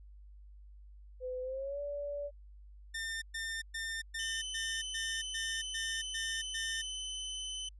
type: tone with pitch glide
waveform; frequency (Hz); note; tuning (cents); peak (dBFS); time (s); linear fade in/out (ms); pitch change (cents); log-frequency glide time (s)
sine; 507 to 575.7; B4 to D5; +45 to -35; -36; 1.2-2.31; 50; +220; 1.42-1.8
type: tone bursts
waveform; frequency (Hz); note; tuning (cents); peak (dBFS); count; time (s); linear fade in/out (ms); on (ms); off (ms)
sawtooth; 1804; A6; +43; -33; 10; 2.94-6.82; 10; 280; 120
type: tone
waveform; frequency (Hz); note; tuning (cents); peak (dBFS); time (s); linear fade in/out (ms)
sawtooth; 3035; F#7; +43; -35; 4.19-7.69; 5
effects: added 50 Hz sine -51 dBFS peak until 7.79 s + resampled to 24000 Hz